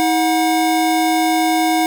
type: tone pair together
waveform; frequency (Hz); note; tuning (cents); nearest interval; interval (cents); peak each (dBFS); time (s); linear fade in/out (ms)
square; 320.1 / 730; D#4 / F#5; +49 / -24; octave + major second; 1427; -17; 0-1.86; 0
effects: 7-bit